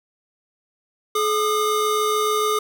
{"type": "tone pair together", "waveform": "square", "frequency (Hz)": [426.3, 1212], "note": ["G#4", "D#6"], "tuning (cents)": [45, -46], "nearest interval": "octave + tritone", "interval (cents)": 1809, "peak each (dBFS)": -22, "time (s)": [1.15, 2.59], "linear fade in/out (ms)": 5, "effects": []}